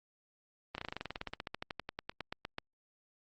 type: slowing click train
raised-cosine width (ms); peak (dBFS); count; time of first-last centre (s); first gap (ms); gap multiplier
0.3; -22; 27; 0.75-2.584; 31; 1.06
effects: Opus 32 kbps